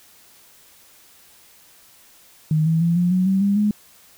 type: tone with pitch steps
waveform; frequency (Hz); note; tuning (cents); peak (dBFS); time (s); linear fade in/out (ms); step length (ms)
sine; 155.56 / 162.26 / 169.25 / 176.54 / 184.14 / 192.07 / 200.3 / 209; D#3 / E3 / E3 / F3 / F#3 / G3 / G3 / G#3; 0 / -27 / +46 / +19 / -8 / -35 / +38 / +11; -15; 2.51-3.71; 2; 150
effects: white hiss -51 dBFS RMS until 4.17 s